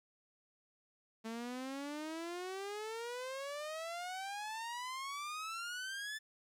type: exponential sweep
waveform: sawtooth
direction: up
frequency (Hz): 221.1 to 1760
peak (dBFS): -37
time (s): 1.24-6.19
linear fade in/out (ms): 20
effects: low-pass 10000 Hz 12 dB/octave + 12-bit